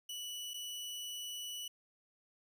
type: tone with dropouts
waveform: sawtooth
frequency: 2955 Hz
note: F#7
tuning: 3 cents flat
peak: -38 dBFS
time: 0.09-1.68 s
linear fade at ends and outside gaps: 5 ms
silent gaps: 0.536-0.541 s
effects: none